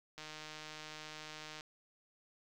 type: click train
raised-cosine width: 0.2 ms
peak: -30 dBFS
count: 221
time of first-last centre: 0.18-1.609 s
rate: 154 Hz
effects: 10-bit